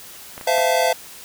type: clicks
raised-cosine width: 0.5 ms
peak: -19 dBFS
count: 3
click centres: 0.379 / 0.412 / 0.582 s
type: chord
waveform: square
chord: F major seventh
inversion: second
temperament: equal with one note detuned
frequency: 513.1 / 659.3 / 698.5 / 880 Hz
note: C5 / E5 / F5 / A5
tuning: -34 / 0 / 0 / 0 cents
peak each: -22 / -21 / -22 / -25 dBFS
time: 0.47-0.93 s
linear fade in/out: 5 ms
effects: white hiss -40 dBFS RMS until 1.24 s